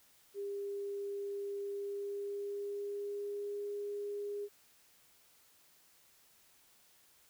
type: tone with pitch glide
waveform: sine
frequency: 401.6 to 408.9 Hz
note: G4 to G#4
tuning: +42 to -27 cents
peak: -37 dBFS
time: 0.34-4.49 s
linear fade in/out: 50 ms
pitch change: +31 cents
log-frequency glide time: 1.72-3.68 s
effects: white hiss -66 dBFS RMS until 7.29 s